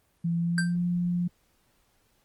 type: tone with pitch glide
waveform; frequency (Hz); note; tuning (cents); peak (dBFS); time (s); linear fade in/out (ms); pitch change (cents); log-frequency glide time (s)
sine; 169 to 175.67; E3 to F3; +43 to +10; -24; 0.24-1.28; 10; +67; 0.36-0.82
type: tone with exponential decay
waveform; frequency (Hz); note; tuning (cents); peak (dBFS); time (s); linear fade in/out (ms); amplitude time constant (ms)
square; 1568; G6; 0; -23; 0.58-0.76; 1; 37
effects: pink hiss -68 dBFS RMS until 2.24 s + Opus 32 kbps